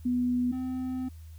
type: tone pair in turn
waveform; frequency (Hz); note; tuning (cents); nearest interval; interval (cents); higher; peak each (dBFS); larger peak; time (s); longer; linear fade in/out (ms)
sine / triangle; 246.9 / 256.6; B3 / C4; 0 / -34; minor second; 66; second; -24 / -28; first; 0.05-0.52 / 0.52-1.09; second; 10
effects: added 80 Hz sine -43 dBFS peak until 1.38 s + white hiss -63 dBFS RMS until 1.38 s